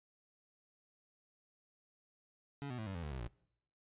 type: tone with pitch steps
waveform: 25% pulse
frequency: 141.1 / 124.26 / 109.43 / 96.37 / 84.87 / 74.75 / 65.83 / 57.97 Hz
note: C#3 / B2 / A2 / G2 / F2 / D2 / C2 / A#1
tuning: +31 / +11 / -9 / -29 / -49 / +31 / +11 / -9 cents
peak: -37 dBFS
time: 2.62-3.276 s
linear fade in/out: 0 ms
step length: 82 ms
effects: noise-tail reverb RT60 0.8 s tail -24 dB re dry + resampled to 8000 Hz